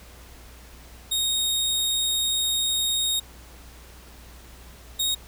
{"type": "tone pair in turn", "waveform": "sawtooth", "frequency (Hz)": [3729, 3749], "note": ["A#7", "A#7"], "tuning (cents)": [0, 9], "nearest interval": "unison", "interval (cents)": 9, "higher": "second", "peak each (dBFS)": -19, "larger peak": "neither", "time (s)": [[1.11, 3.2], [4.99, 5.15]], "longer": "first", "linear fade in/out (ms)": 10, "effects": ["added 60 Hz sine -46 dBFS peak until 5.27 s", "pink hiss -49 dBFS RMS until 5.27 s"]}